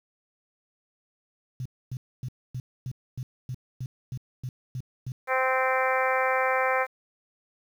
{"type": "tone bursts", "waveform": "sine", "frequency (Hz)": 126.6, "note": "B2", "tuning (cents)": 43, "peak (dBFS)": -30, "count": 12, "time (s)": [1.6, 5.12], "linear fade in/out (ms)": 2, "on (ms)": 55, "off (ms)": 260}
{"type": "harmonic tone", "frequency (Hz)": 260, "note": "C4", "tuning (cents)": -11, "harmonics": [2, 3, 4, 5, 6, 7, 8, 9], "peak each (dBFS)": [-27, -29, -30, -31, -32, -32, -33, -34], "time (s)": [5.27, 6.87], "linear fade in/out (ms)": 50}
{"effects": ["9-bit"]}